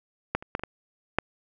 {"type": "clicks", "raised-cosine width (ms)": 0.5, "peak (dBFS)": [-9, -26, -11, -25, -16, -6], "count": 6, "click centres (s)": [0.35, 0.425, 0.551, 0.595, 0.636, 1.186], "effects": []}